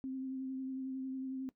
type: tone with vibrato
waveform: sine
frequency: 263.2 Hz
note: C4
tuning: 10 cents sharp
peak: -37 dBFS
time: 0.04-1.49 s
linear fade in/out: 0 ms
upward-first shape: triangle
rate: 11 Hz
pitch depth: 23 cents each way
effects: noise-tail reverb RT60 0.1 s tail -17 dB re dry